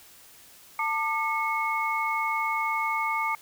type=tone cluster; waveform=sine; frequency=894 / 1196 / 2187 Hz; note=A5 / D6 / C#7; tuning=+27 / +31 / -24 cents; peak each=-29 dBFS; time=0.79-3.35 s; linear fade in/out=2 ms; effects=white hiss -52 dBFS RMS until 3.41 s